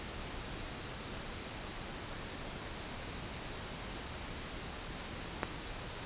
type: click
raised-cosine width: 0.5 ms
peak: -16 dBFS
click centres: 5.432 s
effects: pink hiss -43 dBFS RMS until 6.05 s + resampled to 8000 Hz